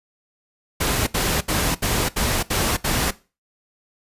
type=noise bursts; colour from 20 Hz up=pink; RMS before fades=-21 dBFS; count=7; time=0.8-3.11 s; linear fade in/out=10 ms; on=270 ms; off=70 ms; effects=noise-tail reverb RT60 0.3 s tail -18 dB re dry + resampled to 32000 Hz